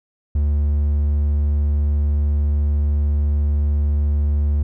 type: tone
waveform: triangle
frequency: 73.1 Hz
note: D2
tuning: 7 cents flat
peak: -13 dBFS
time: 0.35-4.63 s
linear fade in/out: 5 ms
effects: none